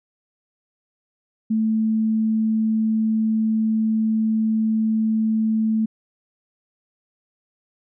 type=tone; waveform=sine; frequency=220 Hz; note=A3; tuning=in tune; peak=-17 dBFS; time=1.5-5.86 s; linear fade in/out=10 ms; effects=none